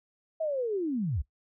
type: linear sweep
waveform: sine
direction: down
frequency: 656 to 56 Hz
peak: -27 dBFS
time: 0.4-1.22 s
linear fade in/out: 10 ms
effects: noise-tail reverb RT60 0.1 s tail -18 dB re dry